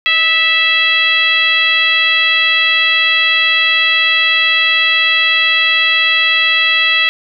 sine tone with frequency modulation, 2637 Hz, E7, in tune, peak -9 dBFS, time 0.06-7.09 s, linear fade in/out 0 ms, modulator 671 Hz, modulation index 1.4, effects none

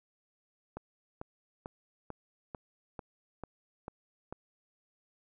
click train, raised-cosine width 1 ms, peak -26 dBFS, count 9, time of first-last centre 0.77-4.326 s, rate 2.25 Hz, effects none

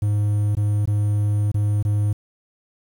triangle tone with dropouts, 103.83 Hz, G#2, in tune, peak -15 dBFS, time 0.02-2.13 s, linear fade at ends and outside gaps 5 ms, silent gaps 0.552-0.569 / 0.857-0.874 / 1.517-1.543 / 1.827-1.849 s, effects 8-bit

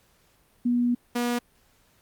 sine / sawtooth tone pair in turn, 242.3 / 241.2 Hz, B3 / B3, -33 / -41 cents, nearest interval unison, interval 8 cents, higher first, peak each -20 dBFS, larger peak neither, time 0.65-0.95 / 1.15-1.39 s, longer first, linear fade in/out 10 ms, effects pink hiss -63 dBFS RMS until 2.01 s + Opus 48 kbps

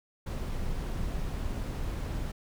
brown noise, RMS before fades -33 dBFS, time 0.26-2.32 s, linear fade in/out 10 ms, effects none

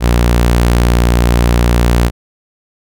sawtooth tone, 59.3 Hz, A#1, 30 cents sharp, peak -4 dBFS, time 0-2.11 s, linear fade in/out 50 ms, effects none

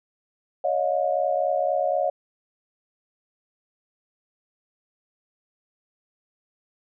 sine tone cluster, 562 / 626 / 715 Hz, C#5 / D#5 / F5, +24 / +10 / +41 cents, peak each -25 dBFS, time 0.64-2.1 s, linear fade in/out 5 ms, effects none

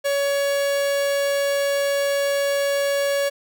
45% pulse tone, 562 Hz, C#5, 24 cents sharp, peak -19 dBFS, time 0.04-3.3 s, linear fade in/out 20 ms, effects none

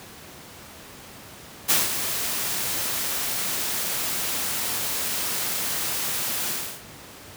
white noise with ADSR envelope, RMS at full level -18 dBFS, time 1.68-6.82 s, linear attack 22 ms, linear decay 180 ms, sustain -9 dB, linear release 320 ms, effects pink hiss -43 dBFS RMS until 7.36 s + high-pass 80 Hz 12 dB/octave

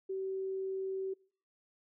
sine tone, 382.8 Hz, G4, 41 cents flat, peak -34 dBFS, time 0.09-1.14 s, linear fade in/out 10 ms, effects noise-tail reverb RT60 0.5 s tail -25 dB re dry

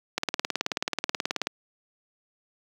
click train, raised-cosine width 0.2 ms, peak -8 dBFS, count 25, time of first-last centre 0.18-1.47 s, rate 18.6 Hz, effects high-pass 200 Hz 12 dB/octave + 8-bit

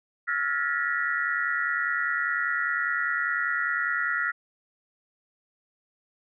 sine tone cluster, 1329 / 1419 / 1690 / 1792 / 1937 Hz, E6 / F6 / G#6 / A6 / B6, +14 / +27 / +30 / +31 / -34 cents, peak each -33 / -28 / -36 / -33 / -29 dBFS, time 0.27-4.32 s, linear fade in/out 20 ms, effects none

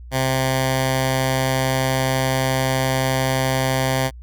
10% pulse tone with notch filter, 131.6 Hz, C3, 10 cents sharp, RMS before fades -20 dBFS, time 0.11-4.11 s, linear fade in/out 50 ms, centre 340 Hz, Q 1.2, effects added 60 Hz sine -35 dBFS peak until 4.22 s

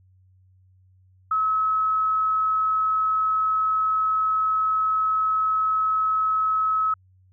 sine tone, 1288 Hz, E6, 41 cents flat, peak -19 dBFS, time 1.31-6.94 s, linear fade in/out 5 ms, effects added 93 Hz sine -54 dBFS peak until 7.32 s

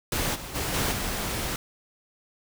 pink noise with level steps, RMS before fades -27 / -38 / -29 / -26 / -30 dBFS, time 0.12-1.56 s, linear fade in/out 2 ms, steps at 0.34 / 0.54 / 0.73 / 0.91 s, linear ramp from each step 20 ms, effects none

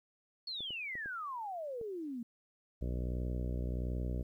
sine exponential sweep, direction down, 4435 to 225.9 Hz, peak -38 dBFS, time 0.47-2.23 s, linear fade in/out 5 ms
clicks, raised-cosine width 2 ms, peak -37 dBFS, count 5, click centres 0.606 / 0.706 / 0.954 / 1.059 / 1.813 s
harmonic tone, 61.4 Hz, B1, 9 cents flat, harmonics 1 / 2 / 3 / 4 / 5 / 6 / 7 / 8 / 9 / 10, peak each -35 / -41 / -45 / -47 / -49 / -51 / -52 / -53 / -54 / -55 dBFS, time 2.81-4.23 s, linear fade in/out 10 ms
effects 12-bit

